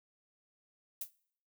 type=noise with exponential decay; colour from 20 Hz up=violet; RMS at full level=-33 dBFS; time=1.01-1.11 s; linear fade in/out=5 ms; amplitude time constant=21 ms; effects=noise-tail reverb RT60 0.6 s tail -22 dB re dry